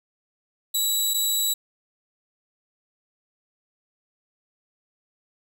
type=tone pair in turn; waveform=15% pulse; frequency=3909 / 3909 Hz; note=B7 / B7; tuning=-19 / -19 cents; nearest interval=unison; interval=0 cents; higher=neither; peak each=-14 dBFS; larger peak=neither; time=0.74-1.14 / 1.14-1.54 s; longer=neither; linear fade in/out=10 ms; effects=none